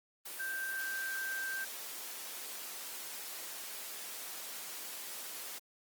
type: tone in noise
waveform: sine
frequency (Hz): 1568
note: G6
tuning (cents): 0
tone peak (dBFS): -36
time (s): 0.39-1.65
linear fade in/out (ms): 10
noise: white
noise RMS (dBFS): -44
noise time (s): 0.25-5.59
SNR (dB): +5
effects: high-pass 300 Hz 12 dB/octave + Opus 24 kbps